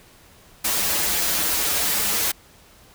white noise with comb filter, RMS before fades -22 dBFS, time 0.64-2.32 s, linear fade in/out 10 ms, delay 7.7 ms, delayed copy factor -0.95, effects pink hiss -51 dBFS RMS until 2.94 s

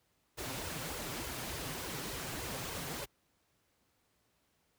pink noise with flanger, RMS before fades -40 dBFS, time 0.37-3.06 s, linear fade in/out 20 ms, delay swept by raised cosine 1.9 to 7.8 ms, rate 3.4 Hz, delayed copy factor +0.8, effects pink hiss -75 dBFS RMS until 4.78 s + high-pass 60 Hz 12 dB/octave

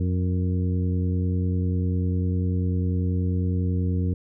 harmonic tone with a mistuned harmonic, 90.1 Hz, F#2, 45 cents flat, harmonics 1 / 2 / 3 / 4 / 5, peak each -22 / -28 / -32 / -38 / -38 dBFS, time 0-4.14 s, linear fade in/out 5 ms, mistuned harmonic 5, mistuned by +44 cents, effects none

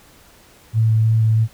sine tone with vibrato, 111.1 Hz, A2, 17 cents sharp, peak -12 dBFS, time 0.73-1.48 s, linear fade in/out 50 ms, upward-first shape square, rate 3.1 Hz, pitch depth 9 cents each way, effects pink hiss -49 dBFS RMS until 1.53 s

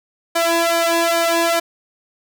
sawtooth tone with flanger, 335.7 Hz, E4, 32 cents sharp, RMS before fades -17 dBFS, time 0.35-1.6 s, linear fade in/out 10 ms, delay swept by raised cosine 1.3 to 1.83 ms, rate 2.4 Hz, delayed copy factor +1, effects none

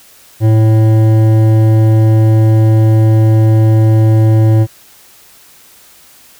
triangle tone with hard clipping, 110 Hz, A2, in tune, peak -7 dBFS, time 0.4-4.67 s, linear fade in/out 50 ms, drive 15 dB, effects white hiss -42 dBFS RMS until 6.39 s

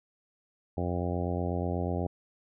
harmonic tone, 88.2 Hz, F2, 18 cents sharp, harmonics 1 / 2 / 3 / 4 / 5 / 6 / 7 / 8 / 9, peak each -32 / -35 / -37 / -38 / -39 / -40 / -40 / -41 / -42 dBFS, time 0.77-2.07 s, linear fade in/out 5 ms, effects none

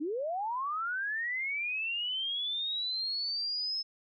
sine linear sweep, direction up, 275.1 to 5230 Hz, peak -31 dBFS, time 0-3.83 s, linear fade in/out 20 ms, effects none

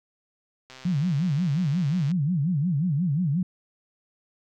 click train, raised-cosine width 0.2 ms, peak -27 dBFS, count 185, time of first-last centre 0.7-2.115 s, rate 130 Hz
sine tone with vibrato, 160 Hz, D#3, 49 cents sharp, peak -21 dBFS, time 0.85-3.43 s, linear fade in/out 5 ms, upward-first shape sine, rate 5.6 Hz, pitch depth 270 cents each way
effects none

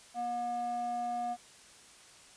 square tone with band-pass filter, 240 Hz, B3, 49 cents flat, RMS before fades -35 dBFS, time 0.14-1.37 s, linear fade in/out 50 ms, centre 660 Hz, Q 8.7, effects white hiss -56 dBFS RMS until 2.36 s + resampled to 22050 Hz

